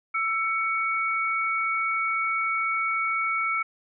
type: tone pair together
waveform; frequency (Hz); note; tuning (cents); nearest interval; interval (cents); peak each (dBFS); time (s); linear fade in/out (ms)
sine; 1328.9 / 2235; E6 / C#7; +14 / +14; major sixth; 900; -26; 0.14-3.63; 10
effects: none